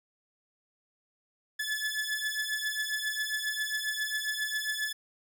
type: beating tone pair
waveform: sawtooth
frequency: 1721 / 1728.4 Hz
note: A6 / A6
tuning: -39 / -31 cents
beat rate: 7.4 Hz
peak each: -30 dBFS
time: 1.59-4.93 s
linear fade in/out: 10 ms
effects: none